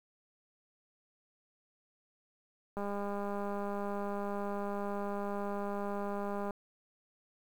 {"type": "click train", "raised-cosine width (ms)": 1, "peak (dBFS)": -25, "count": 756, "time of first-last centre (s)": [2.77, 6.508], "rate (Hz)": 202, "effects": ["9-bit"]}